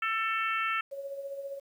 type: harmonic tone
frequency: 444.9 Hz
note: A4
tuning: 19 cents sharp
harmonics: 3 / 4 / 5 / 6 / 7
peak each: -30 / -35 / -36 / -35 / -44 dBFS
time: 0.02-0.81 s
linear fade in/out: 5 ms
type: tone with tremolo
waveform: sine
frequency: 554.4 Hz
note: C#5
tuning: in tune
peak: -33 dBFS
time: 0.91-1.6 s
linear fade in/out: 20 ms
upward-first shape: triangle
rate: 15 Hz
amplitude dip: 60%
effects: 10-bit